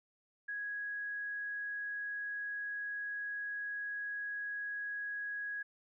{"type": "tone", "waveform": "sine", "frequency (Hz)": 1661.2, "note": "G#6", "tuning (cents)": 0, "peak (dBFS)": -37, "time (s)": [0.48, 5.63], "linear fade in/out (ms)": 10, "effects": []}